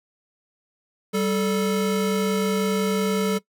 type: tone pair together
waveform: square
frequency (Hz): 194.4 / 436.8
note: G3 / A4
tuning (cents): -14 / -13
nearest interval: octave + major second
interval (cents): 1401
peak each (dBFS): -24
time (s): 1.13-3.39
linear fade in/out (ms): 20
effects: noise-tail reverb RT60 0.1 s tail -20 dB re dry